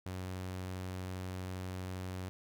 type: tone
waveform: sawtooth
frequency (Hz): 92.5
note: F#2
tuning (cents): 0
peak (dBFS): -35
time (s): 0.06-2.29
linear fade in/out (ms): 0
effects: none